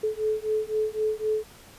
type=beating tone pair; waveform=sine; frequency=429.8 / 433.7 Hz; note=A4 / A4; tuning=-41 / -25 cents; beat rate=3.9 Hz; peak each=-27 dBFS; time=0.03-1.44 s; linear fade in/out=10 ms; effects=pink hiss -50 dBFS RMS until 1.78 s + resampled to 32000 Hz